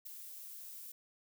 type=noise with ADSR envelope; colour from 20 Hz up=violet; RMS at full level=-43 dBFS; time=0.05-0.92 s; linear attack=18 ms; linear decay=4 ms; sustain=-6 dB; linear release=4 ms; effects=none